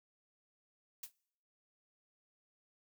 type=noise with exponential decay; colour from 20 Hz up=blue; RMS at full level=-39 dBFS; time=1.03-1.12 s; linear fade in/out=5 ms; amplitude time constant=19 ms; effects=noise-tail reverb RT60 0.7 s tail -25 dB re dry